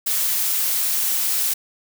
blue noise, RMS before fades -21 dBFS, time 0.06-1.54 s, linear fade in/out 10 ms, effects none

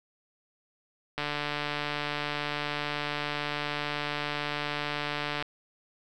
click train, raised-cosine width 0.3 ms, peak -15 dBFS, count 625, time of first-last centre 1.18-5.425 s, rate 147 Hz, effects none

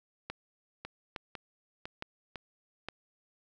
two click trains, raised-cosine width 0.3 ms, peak -21 / -24 dBFS, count 4 / 4, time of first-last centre 0.3-2.886 / 0.85-2.358 s, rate 1.16 / 1.99 Hz, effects none

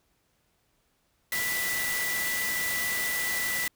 sine tone in noise, 1975.5 Hz, B6, in tune, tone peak -29 dBFS, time 1.32-3.68 s, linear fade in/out 2 ms, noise white, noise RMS -32 dBFS, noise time 1.32-3.68 s, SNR 0 dB, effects pink hiss -71 dBFS RMS until 3.75 s

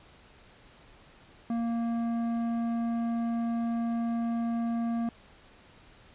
sine tone with tanh clipping, 232.3 Hz, A#3, 6 cents flat, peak -29 dBFS, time 1.5-5.09 s, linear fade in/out 2 ms, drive 11 dB, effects pink hiss -56 dBFS RMS until 6.14 s + resampled to 8000 Hz

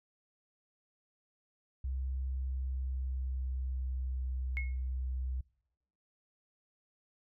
sine tone with pitch glide, 65.41 to 64.03 Hz, C2 to C2, 0 to -37 cents, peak -33 dBFS, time 1.84-5.41 s, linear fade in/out 5 ms, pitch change -37 cents, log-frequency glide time 2.21-4.25 s
sine tone with exponential decay, 2175 Hz, C#7, 33 cents flat, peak -32 dBFS, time 4.57-4.77 s, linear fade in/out 0 ms, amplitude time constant 43 ms
effects noise-tail reverb RT60 0.8 s tail -25 dB re dry

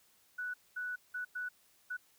sine tone bursts at uneven times, 1480 Hz, F#6, in tune, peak -36 dBFS, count 5, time 0.38-0.54 / 0.76-0.96 / 1.14-1.25 / 1.35-1.49 / 1.9-1.97 s, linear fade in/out 10 ms, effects white hiss -68 dBFS RMS until 2.18 s

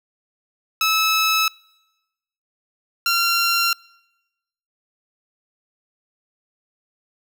15% pulse tone pair in turn, 1300 / 1375.9 Hz, E6 / F6, -24 / -26 cents, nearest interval minor second, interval 98 cents, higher second, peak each -10 dBFS, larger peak neither, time 0.81-1.48 / 3.06-3.73 s, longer neither, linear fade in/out 2 ms, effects noise-tail reverb RT60 1.0 s tail -26 dB re dry

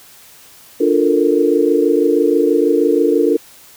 sine chord, Bb major seventh, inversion first, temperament equal, 293.7 / 349.2 / 440 / 466.2 Hz, D4 / F4 / A4 / Bb4, 0 / 0 / 0 / 0 cents, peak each -16 dBFS, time 0.8-3.37 s, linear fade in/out 10 ms, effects white hiss -43 dBFS RMS until 3.76 s

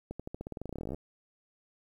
accelerating click train, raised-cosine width 2 ms, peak -25 dBFS, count 23, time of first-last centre 0.11-0.946 s, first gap 86 ms, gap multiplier 0.91, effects 10-bit

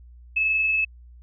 sine tone with amplitude modulation, 2600 Hz, E7, 24 cents flat, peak -18 dBFS, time 0.36-0.85 s, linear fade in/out 10 ms, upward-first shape sine, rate 21.3 Hz, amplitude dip 25%, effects added 60 Hz sine -44 dBFS peak until 1.22 s

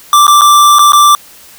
square tone with dropouts, 1174.7 Hz, D6, in tune, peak -3 dBFS, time 0.13-1.15 s, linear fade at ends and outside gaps 1 ms, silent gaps 0.268-0.279 / 0.411-0.417 / 0.786-0.792 / 0.921-0.932 s, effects white hiss -37 dBFS RMS until 1.58 s

